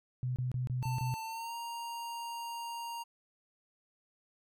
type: tone bursts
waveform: sine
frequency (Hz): 126.1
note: B2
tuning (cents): +36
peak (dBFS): -31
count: 6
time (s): 0.23-1.14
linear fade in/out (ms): 0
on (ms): 130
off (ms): 26
type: tone with pitch glide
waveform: square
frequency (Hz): 892 to 934.7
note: A5 to A#5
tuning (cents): +23 to +4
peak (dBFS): -39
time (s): 0.82-3.04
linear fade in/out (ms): 20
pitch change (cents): +81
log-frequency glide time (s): 1.24-1.55
effects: none